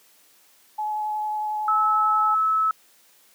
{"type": "tone with vibrato", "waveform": "sine", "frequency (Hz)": 851, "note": "G#5", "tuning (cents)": 42, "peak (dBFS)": -24, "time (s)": [0.78, 2.35], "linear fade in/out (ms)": 10, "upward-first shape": "triangle", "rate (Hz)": 11, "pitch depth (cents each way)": 12}
{"type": "tone", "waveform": "sine", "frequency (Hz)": 1300, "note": "E6", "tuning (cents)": -24, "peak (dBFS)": -18, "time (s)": [1.68, 2.71], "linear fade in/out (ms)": 2}
{"effects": ["white hiss -57 dBFS RMS until 3.34 s", "high-pass 200 Hz 12 dB/octave"]}